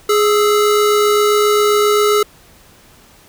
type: tone pair together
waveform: square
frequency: 417 / 1318.5 Hz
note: G#4 / E6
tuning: +7 / 0 cents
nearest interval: octave + minor sixth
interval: 1993 cents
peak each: -12 / -18 dBFS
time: 0.09-2.23 s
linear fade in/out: 5 ms
effects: pink hiss -46 dBFS RMS until 3.28 s